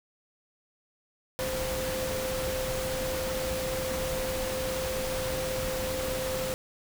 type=tone in noise; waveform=sine; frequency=519 Hz; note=C5; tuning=14 cents flat; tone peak=-31 dBFS; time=1.39-6.54 s; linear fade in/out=0 ms; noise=pink; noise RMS=-34 dBFS; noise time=1.39-6.54 s; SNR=0 dB; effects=none